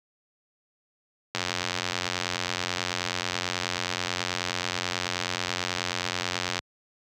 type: click train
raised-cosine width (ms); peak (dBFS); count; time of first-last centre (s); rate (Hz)
0.2; -9; 469; 1.35-6.591; 89.3
effects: high-pass 80 Hz 12 dB/octave